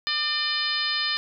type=harmonic tone with a mistuned harmonic; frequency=600 Hz; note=D5; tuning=37 cents sharp; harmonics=2 / 3 / 4 / 5 / 6 / 7 / 8; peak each=-34 / -30 / -34 / -32 / -30 / -29 / -31 dBFS; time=0.07-1.17 s; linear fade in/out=0 ms; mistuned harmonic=8; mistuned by=+51 cents; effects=none